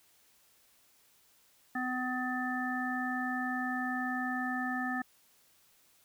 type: harmonic tone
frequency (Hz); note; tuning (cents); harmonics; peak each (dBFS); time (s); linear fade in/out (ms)
252.8; B3; +41; 1 / 3 / 5 / 7; -35 / -38 / -41 / -36; 1.75-5.02; 5
effects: white hiss -66 dBFS RMS until 6.04 s